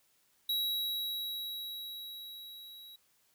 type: tone with level ramp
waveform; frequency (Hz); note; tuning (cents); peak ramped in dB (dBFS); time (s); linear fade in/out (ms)
square; 3872; B7; -35; -30 to -50; 0.49-2.96; 5
effects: white hiss -71 dBFS RMS until 3.34 s